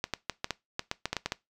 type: clicks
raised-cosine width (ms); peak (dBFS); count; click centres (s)
0.2; -12; 12; 0.041 / 0.137 / 0.297 / 0.444 / 0.507 / 0.794 / 0.914 / 1.056 / 1.13 / 1.167 / 1.26 / 1.321
effects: noise-tail reverb RT60 0.2 s tail -21 dB re dry